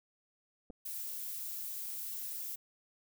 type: clicks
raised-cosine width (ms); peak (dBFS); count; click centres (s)
2; -35 / -36; 2; 0.701 / 0.705
type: noise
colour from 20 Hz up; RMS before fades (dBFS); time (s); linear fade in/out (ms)
violet; -41; 0.85-2.56; 10
effects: none